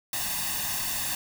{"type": "noise with comb filter", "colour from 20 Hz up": "white", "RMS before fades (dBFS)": -30, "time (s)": [0.13, 1.15], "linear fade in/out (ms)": 2, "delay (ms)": 1.1, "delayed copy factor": 0.75, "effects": []}